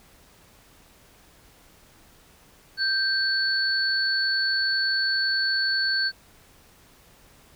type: tone pair together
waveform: sine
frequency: 1568 / 4435 Hz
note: G6 / C#8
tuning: 0 / 0 cents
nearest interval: octave + tritone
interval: 1800 cents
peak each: -24 dBFS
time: 2.77-6.12 s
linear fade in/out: 50 ms
effects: pink hiss -55 dBFS RMS until 7.55 s